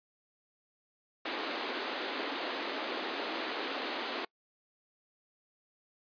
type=band-pass noise; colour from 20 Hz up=pink; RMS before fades=-37 dBFS; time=1.25-4.25 s; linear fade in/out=5 ms; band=260 to 4500 Hz; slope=48 dB/octave; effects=noise-tail reverb RT60 0.1 s tail -26 dB re dry + resampled to 11025 Hz